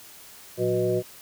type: tone cluster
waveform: sine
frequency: 113.9 / 180.7 / 368.4 / 494.6 / 619 Hz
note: A#2 / F#3 / F#4 / B4 / D#5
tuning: -40 / -41 / -7 / +3 / -9 cents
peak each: -30 / -32 / -24 / -28 / -29 dBFS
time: 0.57-1.03 s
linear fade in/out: 50 ms
effects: white hiss -47 dBFS RMS until 1.21 s